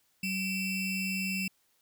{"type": "ring-modulated tone", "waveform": "square", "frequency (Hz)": 1250, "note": "D#6", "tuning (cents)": 8, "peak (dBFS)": -28, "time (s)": [0.23, 1.48], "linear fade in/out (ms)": 5, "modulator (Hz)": 1440, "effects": ["white hiss -71 dBFS RMS until 1.81 s"]}